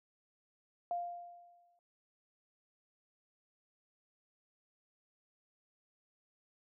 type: tone with exponential decay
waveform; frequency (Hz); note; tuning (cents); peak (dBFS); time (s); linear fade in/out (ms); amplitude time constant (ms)
sine; 698.5; F5; 0; -32; 0.91-1.79; 1; 190
effects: none